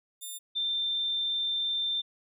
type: tone pair in turn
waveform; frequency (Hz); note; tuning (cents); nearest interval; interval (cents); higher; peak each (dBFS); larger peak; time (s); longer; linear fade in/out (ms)
5% pulse / sine; 3600 / 3577; A7 / A7; +39 / +28; unison; 11; first; -30 / -27; second; 0.21-0.39 / 0.55-2.02; second; 20
effects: none